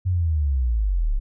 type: linear sweep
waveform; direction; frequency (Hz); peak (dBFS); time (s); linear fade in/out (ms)
sine; down; 94.2 to 31.31; -18; 0.05-1.2; 20
effects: none